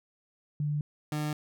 sine / 30% pulse tone pair in turn, 148 / 150.59 Hz, D3 / D3, +14 / +44 cents, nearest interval unison, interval 30 cents, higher second, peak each -27 dBFS, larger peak neither, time 0.6-0.81 / 1.12-1.33 s, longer neither, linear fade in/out 2 ms, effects none

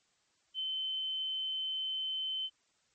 sine tone, 3069 Hz, G7, 37 cents flat, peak -33 dBFS, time 0.54-2.5 s, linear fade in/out 50 ms, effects white hiss -73 dBFS RMS until 2.94 s + MP3 32 kbps

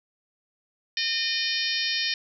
harmonic tone, 610 Hz, D#5, 34 cents flat, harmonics 3 / 4 / 5 / 6 / 7 / 8 / 9, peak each -32 / -32 / -32 / -32 / -32 / -32 / -32 dBFS, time 0.97-2.14 s, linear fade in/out 2 ms, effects none

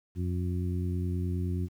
harmonic tone, 89.5 Hz, F2, 43 cents sharp, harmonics 1 / 2 / 3 / 4, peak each -29 / -35 / -39 / -41 dBFS, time 0.15-1.69 s, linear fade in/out 50 ms, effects 10-bit

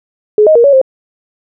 sine tone with pitch steps, 423 / 624 / 470.3 / 563 / 528 Hz, G#4 / D#5 / A#4 / C#5 / C5, +32 / +5 / +15 / +27 / +16 cents, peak -3 dBFS, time 0.38-0.815 s, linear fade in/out 2 ms, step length 87 ms, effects none

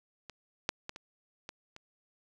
clicks, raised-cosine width 0.2 ms, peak -27 / -11 / -21 / -27 / -24 / -30 dBFS, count 6, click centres 0.297 / 0.691 / 0.894 / 0.961 / 1.491 / 1.764 s, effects none

